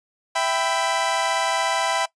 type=chord; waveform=sawtooth; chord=E minor; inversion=none; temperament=equal with one note detuned; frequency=659.3 / 784 / 997.5 Hz; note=E5 / G5 / B5; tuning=0 / 0 / +17 cents; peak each=-21 dBFS; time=0.35-2.06 s; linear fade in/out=10 ms; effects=noise-tail reverb RT60 0.1 s tail -20 dB re dry + resampled to 22050 Hz